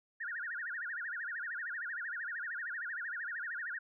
sine tone with vibrato, 1624 Hz, G#6, 39 cents flat, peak -37 dBFS, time 0.2-3.79 s, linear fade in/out 10 ms, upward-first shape sine, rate 13 Hz, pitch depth 260 cents each way, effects none

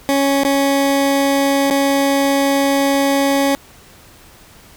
20% pulse tone with dropouts, 277.2 Hz, C#4, in tune, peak -8 dBFS, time 0.09-3.55 s, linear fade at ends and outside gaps 0 ms, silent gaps 0.434-0.449 / 1.702-1.708 s, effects pink hiss -44 dBFS RMS until 4.76 s

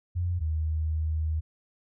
sine tone pair in turn, 88 / 78.57 Hz, F2 / D#2, +14 / +17 cents, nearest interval major second, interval 197 cents, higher first, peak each -25 / -25 dBFS, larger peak neither, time 0.15-0.4 / 0.4-1.41 s, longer second, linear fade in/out 20 ms, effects none

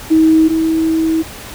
sine tone pair in turn, 318.5 / 322.2 Hz, D#4 / E4, +41 / -39 cents, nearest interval unison, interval 20 cents, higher second, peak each -6 / -11 dBFS, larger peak first, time 0.1-0.49 / 0.49-1.23 s, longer second, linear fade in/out 20 ms, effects pink hiss -31 dBFS RMS until 1.54 s

